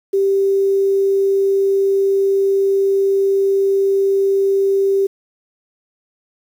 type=tone with quantisation; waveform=sine; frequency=392 Hz; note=G4; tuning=in tune; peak=-12 dBFS; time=0.13-5.07 s; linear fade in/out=10 ms; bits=7; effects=none